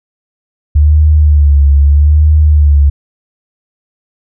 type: tone with vibrato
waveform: sine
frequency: 73.42 Hz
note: D2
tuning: in tune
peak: -3 dBFS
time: 0.75-2.9 s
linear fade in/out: 10 ms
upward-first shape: sine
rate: 0.79 Hz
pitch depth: 73 cents each way
effects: none